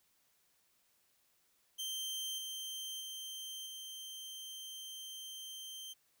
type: tone with level steps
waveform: sawtooth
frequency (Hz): 3136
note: G7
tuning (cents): 0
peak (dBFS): -35 / -38 / -40 / -42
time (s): 1.78-5.94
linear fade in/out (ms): 20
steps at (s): 2.38 / 3 / 3.66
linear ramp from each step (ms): 5
effects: white hiss -74 dBFS RMS until 6.2 s